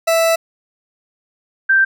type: tone pair in turn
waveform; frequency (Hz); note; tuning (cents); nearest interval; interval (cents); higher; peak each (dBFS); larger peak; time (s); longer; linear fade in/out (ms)
40% pulse / sine; 659.3 / 1568.1; E5 / G6; 0 / 0; octave + minor third; 1500; second; -11 / -9; second; 0.07-0.36 / 1.69-1.85; first; 10
effects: none